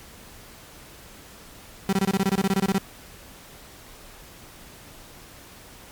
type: tone bursts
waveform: 35% pulse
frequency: 193.8 Hz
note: G3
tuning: 20 cents flat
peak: -17 dBFS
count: 15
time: 1.89-2.782 s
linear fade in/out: 2 ms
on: 38 ms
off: 23 ms
effects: pink hiss -46 dBFS RMS until 5.91 s + MP3 96 kbps